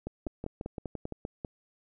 two click trains, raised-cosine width 2 ms, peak -22 / -23 dBFS, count 8 / 6, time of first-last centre 0.07-1.448 / 0.27-1.123 s, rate 5.08 / 5.86 Hz, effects none

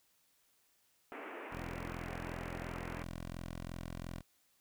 pink band-pass noise, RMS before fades -47 dBFS, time 1.12-3.03 s, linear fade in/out 0 ms, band 260 to 2600 Hz, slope 48 dB/octave
10% pulse tone, 42.87 Hz, F1, 31 cents flat, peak -34 dBFS, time 1.5-4.23 s, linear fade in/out 50 ms
effects white hiss -73 dBFS RMS until 4.6 s

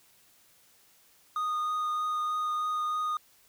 triangle tone with vibrato, 1234 Hz, D#6, 15 cents flat, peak -26 dBFS, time 1.36-3.17 s, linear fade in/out 2 ms, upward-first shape triangle, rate 3.2 Hz, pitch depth 10 cents each way, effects white hiss -62 dBFS RMS until 3.48 s

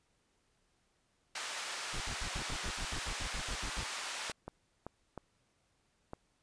pink band-pass noise, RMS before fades -41 dBFS, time 1.35-4.32 s, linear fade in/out 5 ms, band 1000 to 8600 Hz, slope 12 dB/octave
brown noise bursts, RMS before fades -40 dBFS, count 14, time 1.93-3.838 s, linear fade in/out 5 ms, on 75 ms, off 66 ms
clicks, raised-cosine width 1 ms, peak -28 dBFS, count 5, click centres 4.298 / 4.48 / 4.866 / 5.177 / 6.134 s
effects pink hiss -75 dBFS RMS until 6.42 s + resampled to 22050 Hz

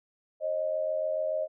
sine tone pair together, 535.3 / 622.3 Hz, C5 / D#5, +39 / 0 cents, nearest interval minor third, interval 261 cents, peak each -33 / -28 dBFS, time 0.4-1.48 s, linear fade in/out 50 ms, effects none

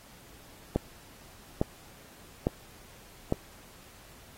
click train, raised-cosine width 2 ms, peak -11 dBFS, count 4, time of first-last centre 0.76-3.324 s, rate 1.17 Hz, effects pink hiss -54 dBFS RMS until 4.37 s + AAC 48 kbps

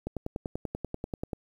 click train, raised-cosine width 2 ms, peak -19 dBFS, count 14, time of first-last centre 0.07-1.332 s, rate 10.3 Hz, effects 9-bit

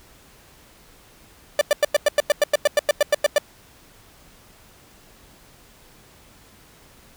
45% pulse tone bursts, 587.3 Hz, D5, in tune, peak -13 dBFS, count 16, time 1.59-3.382 s, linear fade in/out 2 ms, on 22 ms, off 96 ms, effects pink hiss -51 dBFS RMS until 7.16 s

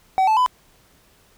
triangle tone with pitch steps, 760 / 873 / 1002.8 Hz, F#5 / A5 / B5, +46 / -14 / +26 cents, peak -12 dBFS, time 0.18-0.462 s, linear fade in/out 0 ms, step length 94 ms, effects pink hiss -56 dBFS RMS until 1.37 s

